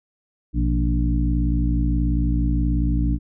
harmonic tone with a mistuned harmonic, 58.5 Hz, A#1, 7 cents sharp, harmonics 1 / 2 / 3 / 4 / 5, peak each -19 / -26 / -27 / -30 / -26 dBFS, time 0.53-3.19 s, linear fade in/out 50 ms, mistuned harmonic 2, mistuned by +88 cents, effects none

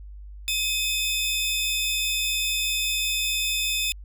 sawtooth tone pair together, 2540 / 3557 Hz, D#7 / A7, +35 / +18 cents, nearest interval tritone, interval 583 cents, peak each -23 dBFS, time 0.48-3.92 s, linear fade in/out 0 ms, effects added 50 Hz sine -38 dBFS peak until 4.04 s

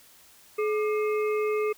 harmonic tone with a mistuned harmonic, 426 Hz, G#4, 44 cents sharp, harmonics 1 / 3 / 5 / 6, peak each -24 / -34 / -38 / -40 dBFS, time 0.58-1.73 s, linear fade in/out 10 ms, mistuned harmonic 3, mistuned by -110 cents, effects white hiss -55 dBFS RMS until 1.77 s

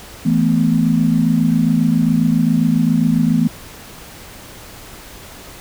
sine chord, E suspended fourth, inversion none, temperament just, 164.81 / 219.8 / 247.2 Hz, E3 / A3 / B3, 0 / -2 / +2 cents, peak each -16 dBFS, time 0.25-3.48 s, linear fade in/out 10 ms, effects pink hiss -37 dBFS RMS until 5.6 s

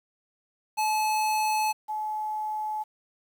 square / sine tone pair in turn, 861 / 857 Hz, A5 / A5, -38 / -46 cents, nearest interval unison, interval 8 cents, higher first, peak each -24 / -28 dBFS, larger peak first, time 0.77-1.73 / 1.88-2.84 s, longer neither, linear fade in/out 20 ms, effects 9-bit

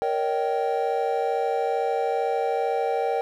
triangle chord, Eb dominant seventh, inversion second, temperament just, 466.7 / 560 / 622.3 / 777.8 Hz, Bb4 / Db5 / Eb5 / G5, +2 / +18 / 0 / -14 cents, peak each -24 / -28 / -30 / -24 dBFS, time 0.02-3.21 s, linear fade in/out 0 ms, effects none

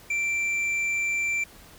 triangle tone with hard clipping, 2349 Hz, D7, in tune, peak -25 dBFS, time 0.1-1.44 s, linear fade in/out 5 ms, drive 8 dB, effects pink hiss -50 dBFS RMS until 1.78 s

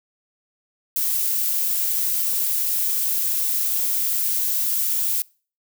violet noise, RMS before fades -22 dBFS, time 0.96-5.22 s, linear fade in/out 2 ms, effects noise-tail reverb RT60 0.4 s tail -25 dB re dry

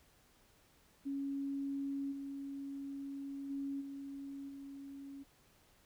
sine tone with level steps, 277.2 Hz, C#4, in tune, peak -36 / -41 / -37 / -43 / -46 dBFS, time 1.05-5.24 s, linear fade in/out 20 ms, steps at 2.11 / 3.49 / 3.8 / 4.48 s, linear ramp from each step 20 ms, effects pink hiss -68 dBFS RMS until 5.85 s

